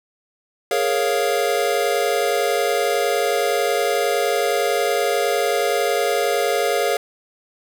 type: chord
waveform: square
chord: Bb minor seventh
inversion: third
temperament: equal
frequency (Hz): 415.3 / 466.2 / 554.4 / 698.5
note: Ab4 / Bb4 / Db5 / F5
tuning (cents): 0 / 0 / 0 / 0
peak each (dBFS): -24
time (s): 0.71-6.97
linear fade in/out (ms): 2
effects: none